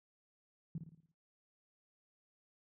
sine tone with echo, 161.4 Hz, E3, 36 cents flat, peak -37 dBFS, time 0.75-0.78 s, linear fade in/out 2 ms, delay 56 ms, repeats 6, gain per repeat -6 dB, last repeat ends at 1.116 s, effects noise-tail reverb RT60 0.6 s tail -25 dB re dry + high-pass 60 Hz 12 dB/octave

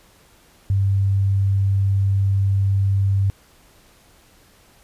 sine tone, 98.1 Hz, G2, 2 cents sharp, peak -15 dBFS, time 0.7-3.3 s, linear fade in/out 0 ms, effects pink hiss -53 dBFS RMS until 4.83 s + resampled to 32000 Hz

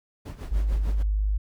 brown noise with tremolo, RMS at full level -34 dBFS, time 0.25-1.03 s, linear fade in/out 10 ms, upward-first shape sine, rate 6.7 Hz, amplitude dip 75%
sine tone, 51.1 Hz, G#1, 27 cents flat, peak -21 dBFS, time 0.51-1.38 s, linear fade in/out 10 ms
effects none

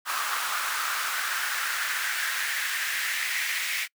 pink noise with high-pass filter sweep, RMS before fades -29 dBFS, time 0.05-3.88 s, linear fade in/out 50 ms, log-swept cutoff 1200 to 2100 Hz, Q 3.4, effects noise-tail reverb RT60 0.1 s tail -26 dB re dry

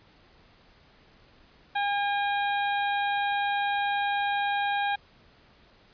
harmonic tone with a mistuned harmonic, 810 Hz, G#5, 43 cents flat, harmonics 1 / 2 / 3 / 4 / 5, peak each -26 / -31 / -36 / -40 / -39 dBFS, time 1.75-4.96 s, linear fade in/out 10 ms, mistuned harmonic 5, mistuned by -97 cents, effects pink hiss -58 dBFS RMS until 5.93 s + resampled to 11025 Hz

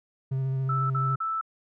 triangle tone with vibrato, 133 Hz, C3, 29 cents sharp, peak -23 dBFS, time 0.31-1.16 s, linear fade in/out 10 ms, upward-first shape square, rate 14 Hz, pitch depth 14 cents each way
sine tone bursts, 1318.5 Hz, E6, in tune, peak -26 dBFS, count 3, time 0.69-1.412 s, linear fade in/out 5 ms, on 210 ms, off 46 ms
effects none

